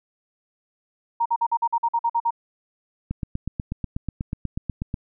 sine tone bursts, 932.3 Hz, A#5, in tune, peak -18 dBFS, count 11, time 1.2-2.307 s, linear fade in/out 10 ms, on 57 ms, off 48 ms
click train, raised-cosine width 5 ms, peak -14 dBFS, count 16, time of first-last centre 3.11-4.942 s, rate 8.19 Hz
effects none

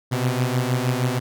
sawtooth beating tone pair, 123.47 / 129.87 Hz, B2 / C3, 0 / -13 cents, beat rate 6.4 Hz, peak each -18 / -20 dBFS, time 0.11-1.2 s, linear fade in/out 20 ms, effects none

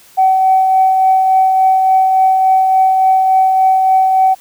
sine tone with tremolo, 759 Hz, F#5, 44 cents sharp, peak -5 dBFS, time 0.17-4.35 s, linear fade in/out 20 ms, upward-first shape triangle, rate 3.5 Hz, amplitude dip 35%, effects tanh soft clip ceiling -1 dBFS + white hiss -44 dBFS RMS until 4.4 s

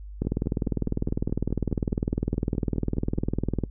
two click trains, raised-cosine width 3 ms, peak -12 / -22 dBFS, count 69 / 15, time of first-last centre 0.22-3.637 / 0.25-3.179 s, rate 19.9 / 4.78 Hz, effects noise-tail reverb RT60 0.1 s tail -23 dB re dry + added 50 Hz sine -37 dBFS peak until 3.7 s

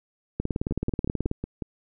two click trains, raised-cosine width 3 ms, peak -13 / -17 dBFS, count 18 / 6, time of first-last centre 0.4-1.314 / 0.71-1.622 s, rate 18.6 / 5.48 Hz, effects none

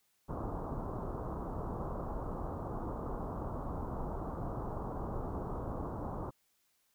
pink low-pass noise, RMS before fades -39 dBFS, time 0.28-6.31 s, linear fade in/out 20 ms, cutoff 1200 Hz, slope 48 dB/octave, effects white hiss -75 dBFS RMS until 6.94 s

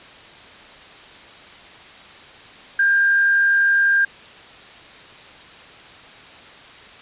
sine tone with frequency modulation, 1600 Hz, G6, 35 cents sharp, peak -13 dBFS, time 2.79-4.05 s, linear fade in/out 5 ms, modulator 71.9 Hz, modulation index 0.3, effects white hiss -42 dBFS RMS until 7.01 s + resampled to 8000 Hz

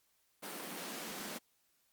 pink high-pass noise, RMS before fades -44 dBFS, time 0.42-1.39 s, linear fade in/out 20 ms, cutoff 170 Hz, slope 96 dB/octave, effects white hiss -75 dBFS RMS until 1.92 s + Opus 48 kbps

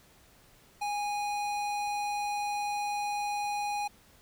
sine tone with hard clipping, 824 Hz, G#5, 14 cents flat, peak -32 dBFS, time 0.81-3.88 s, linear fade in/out 10 ms, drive 18 dB, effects pink hiss -60 dBFS RMS until 4.21 s

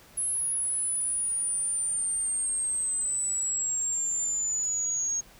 sine exponential sweep, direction down, 10730 to 6530 Hz, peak -26 dBFS, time 0.17-5.21 s, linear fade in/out 10 ms, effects pink hiss -54 dBFS RMS until 5.39 s

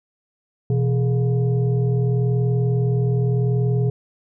sine tone with frequency modulation, 125.1 Hz, B2, 23 cents sharp, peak -16 dBFS, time 0.7-3.9 s, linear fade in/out 2 ms, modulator 291 Hz, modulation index 0.69, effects none

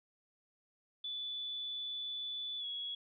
sine tone with pitch glide, 3473 to 3347 Hz, A7 to G#7, -23 to +13 cents, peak -38 dBFS, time 1.04-2.95 s, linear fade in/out 5 ms, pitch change -64 cents, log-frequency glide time 2.59-2.65 s, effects none

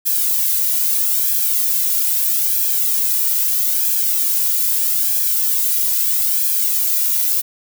violet noise with flanger, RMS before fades -17 dBFS, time 0.05-7.42 s, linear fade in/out 20 ms, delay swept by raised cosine 1.2 to 2.1 ms, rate 0.78 Hz, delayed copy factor +0.75, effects none

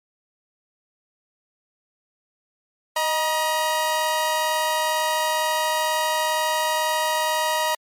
sawtooth tone pair together, 622.3 / 954.5 Hz, D#5 / A#5, 0 / +41 cents, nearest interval perfect fifth, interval 741 cents, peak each -21 / -18 dBFS, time 2.96-7.75 s, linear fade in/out 5 ms, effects MP3 64 kbps

